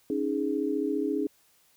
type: chord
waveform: sine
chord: C# suspended second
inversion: none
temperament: just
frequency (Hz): 277.2 / 311.8 / 415.8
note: C#4 / D#4 / G#4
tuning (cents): 0 / +4 / +2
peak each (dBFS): -30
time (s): 0.1-1.27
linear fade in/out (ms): 2
effects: white hiss -64 dBFS RMS until 1.76 s